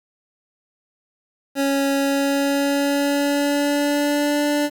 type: tone with pitch glide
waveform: 25% pulse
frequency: 276.7 to 293 Hz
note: C#4 to D4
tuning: -3 to -4 cents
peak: -14 dBFS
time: 1.55-4.7 s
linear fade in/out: 50 ms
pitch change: +99 cents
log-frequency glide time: 1.96-4.44 s
effects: 8-bit